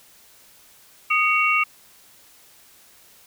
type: tone cluster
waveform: sine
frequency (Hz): 1239 / 2238 / 2732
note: D#6 / C#7 / F7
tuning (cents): -8 / +16 / -39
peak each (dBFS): -21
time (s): 1.1-1.64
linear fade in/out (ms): 10
effects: white hiss -52 dBFS RMS until 3.26 s